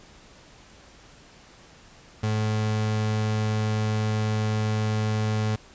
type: tone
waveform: 35% pulse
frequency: 107.9 Hz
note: A2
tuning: 33 cents flat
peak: -21 dBFS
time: 2.23-5.56 s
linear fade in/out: 5 ms
effects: pink hiss -51 dBFS RMS until 5.74 s + resampled to 16000 Hz